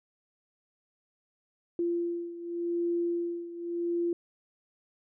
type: beating tone pair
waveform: sine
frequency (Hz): 343.4 / 344.27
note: F4 / F4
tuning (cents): -29 / -25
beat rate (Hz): 0.87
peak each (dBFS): -30 / -34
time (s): 1.79-4.13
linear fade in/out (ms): 2
effects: none